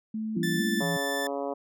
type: tone with vibrato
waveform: sine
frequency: 191.4 Hz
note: G3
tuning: 41 cents flat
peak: -29 dBFS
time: 0.14-0.97 s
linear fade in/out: 5 ms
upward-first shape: square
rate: 2.2 Hz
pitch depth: 230 cents each way
type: chord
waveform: sine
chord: G diminished seventh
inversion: none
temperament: just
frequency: 196 / 235.2 / 282.2 / 338.7 Hz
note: G3 / Bb3 / Db4 / Fb4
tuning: 0 / +16 / +31 / +47 cents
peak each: -32 / -33 / -37 / -31 dBFS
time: 0.35-0.82 s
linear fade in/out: 20 ms
type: tone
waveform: sawtooth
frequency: 1760 Hz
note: A6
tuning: in tune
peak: -27 dBFS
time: 0.43-1.27 s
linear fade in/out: 2 ms
type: harmonic tone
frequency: 140.1 Hz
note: C#3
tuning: 19 cents sharp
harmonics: 2 / 3 / 4 / 5 / 6 / 7 / 8 / 9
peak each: -36 / -35 / -33 / -36 / -43 / -41 / -46 / -51 dBFS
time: 0.8-1.54 s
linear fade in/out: 10 ms
effects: none